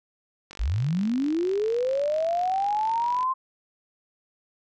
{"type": "click train", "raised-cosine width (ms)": 0.2, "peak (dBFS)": -24, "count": 131, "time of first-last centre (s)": [0.51, 3.23], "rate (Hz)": 47.8}
{"type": "linear sweep", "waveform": "sine", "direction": "up", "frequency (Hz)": [42, 1057], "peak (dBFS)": -22, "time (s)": [0.59, 3.34], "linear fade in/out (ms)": 20}
{"effects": []}